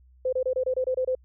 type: tone bursts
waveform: sine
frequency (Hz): 513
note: C5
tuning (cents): -34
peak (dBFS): -22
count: 9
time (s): 0.25-1.151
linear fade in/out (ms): 5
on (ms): 77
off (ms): 26
effects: added 63 Hz sine -53 dBFS peak until 1.24 s